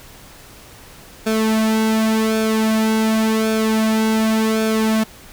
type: tone with flanger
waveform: sawtooth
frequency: 220 Hz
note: A3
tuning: in tune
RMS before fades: -17 dBFS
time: 1.26-5.04 s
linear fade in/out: 10 ms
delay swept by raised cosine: 1 to 2.9 ms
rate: 0.89 Hz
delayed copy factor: -0.7
effects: pink hiss -42 dBFS RMS until 5.32 s